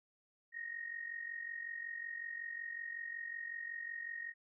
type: tone with amplitude modulation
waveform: sine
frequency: 1864.7 Hz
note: A#6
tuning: in tune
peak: -38 dBFS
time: 0.52-4.34 s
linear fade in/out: 50 ms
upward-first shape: sine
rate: 45.4 Hz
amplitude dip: 70%
effects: none